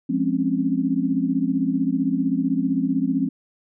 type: chord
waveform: sine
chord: Db major seventh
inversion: first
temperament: equal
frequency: 174.61 / 207.7 / 261.6 / 277.2 Hz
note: F3 / Ab3 / C4 / Db4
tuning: 0 / 0 / 0 / 0 cents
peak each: -27 / -27 / -22 / -24 dBFS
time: 0.09-3.29 s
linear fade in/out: 10 ms
effects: none